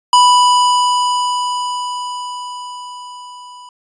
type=tone with level ramp; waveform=square; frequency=987.8 Hz; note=B5; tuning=in tune; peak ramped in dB=-6 to -35 dBFS; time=0.13-3.69 s; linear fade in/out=2 ms; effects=resampled to 22050 Hz